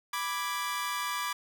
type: chord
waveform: sawtooth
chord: G# diminished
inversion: first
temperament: equal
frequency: 987.8 / 1174.7 / 1661.2 Hz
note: B5 / D6 / G#6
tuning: 0 / 0 / 0 cents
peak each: -32 / -30 / -35 dBFS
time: 0.13-1.33 s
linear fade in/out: 5 ms
effects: none